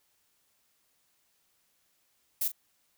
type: noise with echo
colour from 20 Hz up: violet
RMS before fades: -29 dBFS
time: 2.41-2.48 s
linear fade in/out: 5 ms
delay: 39 ms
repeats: 1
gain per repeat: -12 dB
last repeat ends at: 2.519 s
effects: white hiss -72 dBFS RMS until 2.97 s